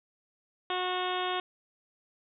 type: harmonic tone with a mistuned harmonic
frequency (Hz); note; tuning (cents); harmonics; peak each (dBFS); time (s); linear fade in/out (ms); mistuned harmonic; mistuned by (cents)
364.8; F#4; -24; 1 / 2 / 3 / 4 / 5 / 6 / 7 / 8 / 9 / 10; -35 / -34 / -35 / -40 / -43 / -44 / -44 / -42 / -40 / -42; 0.7-1.4; 2; 7; +31
effects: none